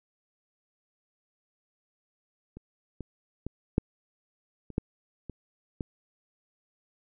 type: clicks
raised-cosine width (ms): 3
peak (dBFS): -30 / -24 / -21 / -9 / -29 / -13 / -25 / -19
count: 8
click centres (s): 2.57 / 3.007 / 3.466 / 3.781 / 4.703 / 4.781 / 5.297 / 5.808
effects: none